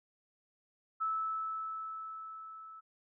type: tone with level ramp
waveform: sine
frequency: 1308 Hz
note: E6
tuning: 14 cents flat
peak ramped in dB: -30 to -48 dBFS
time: 1-2.81 s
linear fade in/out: 20 ms
effects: none